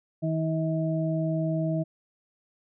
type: harmonic tone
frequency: 160 Hz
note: D#3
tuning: 49 cents sharp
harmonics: 1 / 2 / 4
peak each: -26 / -31 / -31 dBFS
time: 0.22-1.84 s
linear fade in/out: 20 ms
effects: none